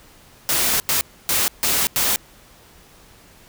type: noise bursts at uneven times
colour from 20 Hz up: white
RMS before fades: -19 dBFS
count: 5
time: 0.49-0.8 / 0.89-1.01 / 1.29-1.48 / 1.63-1.87 / 1.96-2.16 s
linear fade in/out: 0 ms
effects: pink hiss -49 dBFS RMS until 3.48 s